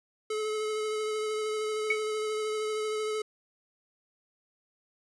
square tone with vibrato, 430.2 Hz, A4, 39 cents flat, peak -30 dBFS, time 0.3-3.22 s, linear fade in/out 5 ms, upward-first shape sine, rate 13 Hz, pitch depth 16 cents each way
sine tone with exponential decay, 2221 Hz, C#7, 3 cents sharp, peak -20 dBFS, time 1.9-2.02 s, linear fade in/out 5 ms, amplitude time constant 25 ms
effects resampled to 24000 Hz

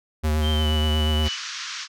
square tone with vibrato, 76.7 Hz, D#2, 24 cents flat, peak -20 dBFS, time 0.23-1.29 s, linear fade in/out 20 ms, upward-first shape sine, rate 8.4 Hz, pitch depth 26 cents each way
sine tone with pitch glide, 3136 to 2970 Hz, G7 to F#7, 0 to +6 cents, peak -27 dBFS, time 0.41-1.38 s, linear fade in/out 50 ms, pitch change -94 cents, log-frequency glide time 0.54-0.69 s
white band-pass noise, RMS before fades -33 dBFS, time 1.22-1.88 s, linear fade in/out 50 ms, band 1100 to 6200 Hz, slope 48 dB/octave
effects none

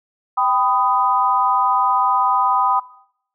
sine chord, G augmented, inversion none, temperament equal with one note detuned, 784 / 999.8 / 1244.5 Hz, G5 / B5 / D#6, 0 / +21 / 0 cents, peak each -20 / -18 / -19 dBFS, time 0.37-2.8 s, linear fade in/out 10 ms, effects noise-tail reverb RT60 0.7 s tail -20 dB re dry

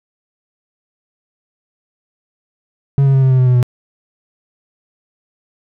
triangle tone with pitch steps, 138.59 / 136.29 / 134.02 / 131.8 / 129.61 / 127.46 / 125.34 / 123.26 Hz, C#3 / C#3 / C3 / C3 / C3 / C3 / B2 / B2, 0 / -29 / +42 / +13 / -16 / -45 / +26 / -3 cents, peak -6 dBFS, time 2.98-3.628 s, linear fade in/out 0 ms, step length 81 ms, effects none

